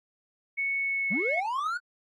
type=tone with pitch glide; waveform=sine; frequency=2212 to 2193 Hz; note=C#7 to C#7; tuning=-4 to -19 cents; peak=-26 dBFS; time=0.57-1.41 s; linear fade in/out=20 ms; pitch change=-15 cents; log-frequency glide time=0.78-1.24 s
type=linear sweep; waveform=triangle; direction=up; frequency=156.4 to 1483 Hz; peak=-26 dBFS; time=1.1-1.78 s; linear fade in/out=20 ms
effects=AAC 32 kbps